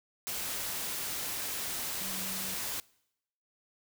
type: tone in noise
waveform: sine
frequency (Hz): 189.8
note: F#3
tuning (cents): +44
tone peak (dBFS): -45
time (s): 2.01-2.54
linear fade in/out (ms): 0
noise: white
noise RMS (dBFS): -36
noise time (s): 0.27-2.8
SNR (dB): -12
effects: noise-tail reverb RT60 0.8 s tail -24 dB re dry